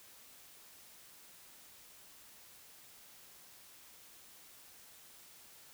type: silence
effects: white hiss -58 dBFS RMS until 5.73 s